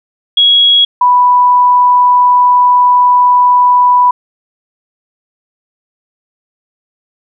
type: tone pair in turn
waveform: sine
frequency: 3322 / 987.6 Hz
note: G#7 / B5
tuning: 0 / 0 cents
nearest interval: octave + major sixth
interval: 2100 cents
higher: first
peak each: -4 dBFS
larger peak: neither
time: 0.37-0.85 / 1.01-4.11 s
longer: second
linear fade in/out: 5 ms
effects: none